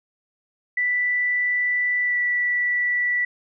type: tone with pitch glide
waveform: sine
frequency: 1975.5 to 1959.6 Hz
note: B6 to B6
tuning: 0 to -14 cents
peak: -19 dBFS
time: 0.77-3.25 s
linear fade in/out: 5 ms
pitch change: -14 cents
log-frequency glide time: 2.02-2.17 s
effects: none